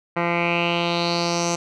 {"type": "tone with low-pass filter sweep", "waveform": "10% pulse", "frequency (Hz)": 171.5, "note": "F3", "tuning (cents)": -31, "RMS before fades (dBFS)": -22, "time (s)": [0.16, 1.56], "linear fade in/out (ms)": 10, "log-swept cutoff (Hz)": [1800, 6600], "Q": 4.4, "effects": []}